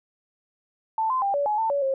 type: tone with pitch steps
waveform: sine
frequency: 885 / 1032 / 795 / 571 / 844 / 893 / 566 / 537 Hz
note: A5 / C6 / G5 / D5 / G#5 / A5 / C#5 / C5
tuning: +10 / -24 / +24 / -49 / +28 / +25 / +36 / +45 cents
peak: -21 dBFS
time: 0.98-1.94 s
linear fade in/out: 2 ms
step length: 120 ms
effects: none